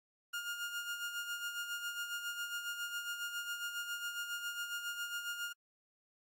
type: tone with tremolo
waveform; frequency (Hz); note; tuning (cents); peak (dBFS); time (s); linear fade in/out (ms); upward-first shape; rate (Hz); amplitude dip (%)
30% pulse; 1416; F6; +23; -34; 0.33-5.53; 10; sine; 7.3; 55
effects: AAC 64 kbps